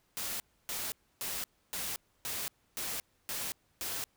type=noise bursts; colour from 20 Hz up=white; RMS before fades=-37 dBFS; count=8; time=0.17-4.04 s; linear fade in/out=0 ms; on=230 ms; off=290 ms; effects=pink hiss -72 dBFS RMS until 4.16 s